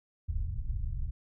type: low-pass noise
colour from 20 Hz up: pink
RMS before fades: -33 dBFS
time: 0.28-1.11 s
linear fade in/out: 10 ms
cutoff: 100 Hz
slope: 24 dB/octave
effects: none